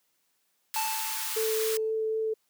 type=high-pass noise; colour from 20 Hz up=white; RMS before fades=-33 dBFS; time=0.74-1.77 s; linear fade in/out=0 ms; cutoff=990 Hz; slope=96 dB/octave
type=tone with exponential decay; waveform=square; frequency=880 Hz; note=A5; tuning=in tune; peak=-28 dBFS; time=0.76-1.91 s; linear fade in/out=2 ms; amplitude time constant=250 ms
type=tone with vibrato; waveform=sine; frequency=440 Hz; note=A4; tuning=in tune; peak=-26 dBFS; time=1.36-2.34 s; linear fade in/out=10 ms; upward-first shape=triangle; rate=3.9 Hz; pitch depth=8 cents each way
effects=white hiss -73 dBFS RMS until 2.49 s + high-pass 150 Hz 12 dB/octave